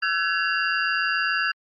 sine tone cluster, 1338 / 1519 / 1686 / 2770 / 4771 Hz, E6 / F#6 / G#6 / F7 / D8, +25 / +45 / +26 / -15 / +26 cents, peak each -28 / -26 / -26 / -29 / -32 dBFS, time 0.02-1.52 s, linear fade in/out 10 ms, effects Opus 48 kbps

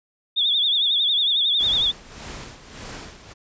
sine tone with vibrato, 3520 Hz, A7, in tune, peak -17 dBFS, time 0.36-1.92 s, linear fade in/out 20 ms, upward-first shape triangle, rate 11 Hz, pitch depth 120 cents each way
pink noise with tremolo, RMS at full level -35 dBFS, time 1.59-3.34 s, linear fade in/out 20 ms, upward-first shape sine, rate 1.7 Hz, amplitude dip 70%
effects resampled to 16000 Hz

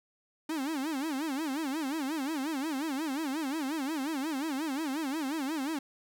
45% pulse tone with vibrato, 291.9 Hz, D4, 10 cents flat, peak -31 dBFS, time 0.49-5.79 s, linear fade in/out 5 ms, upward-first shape sine, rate 5.6 Hz, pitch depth 200 cents each way, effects none

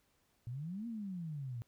sine exponential two-way sweep, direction up then down, 113.4 to 239.2 to 113.4 Hz, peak -39 dBFS, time 0.47-1.62 s, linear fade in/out 0 ms, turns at 0.87 s, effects pink hiss -75 dBFS RMS until 1.67 s

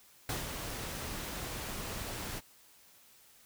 pink noise with ADSR envelope, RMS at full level -35 dBFS, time 0.29-2.41 s, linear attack 3 ms, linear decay 150 ms, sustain -5 dB, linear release 33 ms, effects white hiss -61 dBFS RMS until 3.45 s

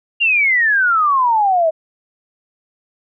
sine exponential sweep, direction down, 2837 to 622.3 Hz, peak -11 dBFS, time 0.2-1.71 s, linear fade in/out 20 ms, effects none

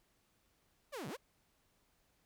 sawtooth linear two-way sweep, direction down then up, 622.3 to 116.54 to 604 Hz, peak -38 dBFS, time 0.92-1.17 s, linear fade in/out 20 ms, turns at 1.08 s, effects pink hiss -75 dBFS RMS until 2.25 s

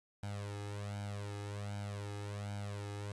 sawtooth tone with flanger, 102.1 Hz, G#2, 29 cents flat, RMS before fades -42 dBFS, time 0.23-3.12 s, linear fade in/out 0 ms, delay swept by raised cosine 1.3 to 2.4 ms, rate 1.3 Hz, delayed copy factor +0.8, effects resampled to 24000 Hz + 11-bit

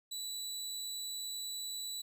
25% pulse tone, 3951 Hz, B7, in tune, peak -35 dBFS, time 0.11-2.02 s, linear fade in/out 10 ms, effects none

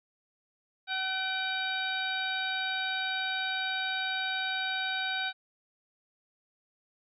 harmonic tone with a mistuned harmonic, 758 Hz, F#5, 42 cents sharp, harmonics 1 / 2 / 3 / 4 / 5 / 6, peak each -37 / -33 / -39 / -43 / -35 / -46 dBFS, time 0.87-5.33 s, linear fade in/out 50 ms, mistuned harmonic 3, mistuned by +64 cents, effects none

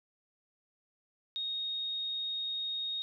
sine tone, 3729 Hz, A#7, in tune, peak -33 dBFS, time 1.36-3.02 s, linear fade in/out 0 ms, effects none

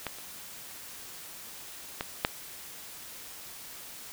clicks, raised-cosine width 0.3 ms, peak -16 / -30 / -15 / -7 dBFS, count 4, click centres 0.067 / 0.186 / 2.009 / 2.249 s, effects white hiss -45 dBFS RMS until 4.12 s

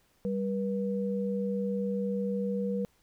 sine tone pair together, 196.2 / 483.1 Hz, G3 / B4, +2 / -38 cents, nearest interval octave + major third, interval 1560 cents, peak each -30 / -32 dBFS, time 0.25-2.85 s, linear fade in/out 0 ms, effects pink hiss -68 dBFS RMS until 3.02 s

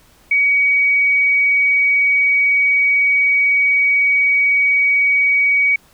sine tone, 2259 Hz, C#7, 32 cents sharp, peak -11 dBFS, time 0.31-5.76 s, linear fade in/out 5 ms, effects pink hiss -51 dBFS RMS until 5.93 s

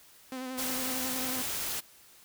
sawtooth tone with vibrato, 257.4 Hz, C4, 28 cents flat, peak -32 dBFS, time 0.32-1.42 s, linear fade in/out 2 ms, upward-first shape sine, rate 11 Hz, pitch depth 32 cents each way
white noise, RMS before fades -34 dBFS, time 0.57-1.81 s, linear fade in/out 20 ms
effects white hiss -57 dBFS RMS until 2.24 s

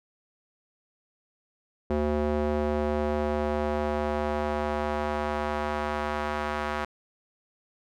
square tone with band-pass filter sweep, 74.6 Hz, D2, 28 cents sharp, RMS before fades -28 dBFS, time 1.9-6.85 s, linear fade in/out 5 ms, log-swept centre 430 to 1200 Hz, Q 1.1, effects none

